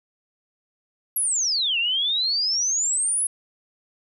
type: exponential two-way sweep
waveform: sine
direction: down then up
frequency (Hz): 11660 to 2676 to 10670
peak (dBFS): -20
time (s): 1.16-3.27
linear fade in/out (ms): 5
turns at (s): 1.78
effects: none